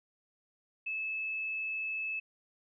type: tone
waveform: sine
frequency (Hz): 2607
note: E7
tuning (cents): -20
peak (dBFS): -33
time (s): 0.86-2.2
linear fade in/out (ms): 10
effects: none